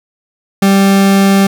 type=tone; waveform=40% pulse; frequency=196 Hz; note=G3; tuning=in tune; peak=-5 dBFS; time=0.62-1.47 s; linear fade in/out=5 ms; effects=none